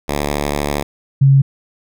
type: tone pair in turn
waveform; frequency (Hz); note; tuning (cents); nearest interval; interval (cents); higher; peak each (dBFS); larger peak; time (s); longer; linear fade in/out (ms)
5% pulse / sine; 72.6 / 136.78; D2 / C#3; -19 / -23; major seventh; 1096; second; -6; neither; 0.08-0.83 / 1.21-1.42; first; 10
effects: none